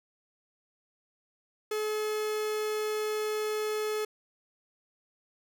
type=tone; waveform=45% pulse; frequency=427.8 Hz; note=A4; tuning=49 cents flat; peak=-29 dBFS; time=1.71-4.05 s; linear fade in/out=5 ms; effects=none